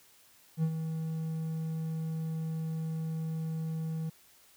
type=tone with ADSR envelope; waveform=triangle; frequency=160.4 Hz; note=E3; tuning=47 cents flat; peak=-22 dBFS; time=0.57-4.1 s; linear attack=60 ms; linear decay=68 ms; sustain=-8 dB; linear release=10 ms; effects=white hiss -61 dBFS RMS until 4.56 s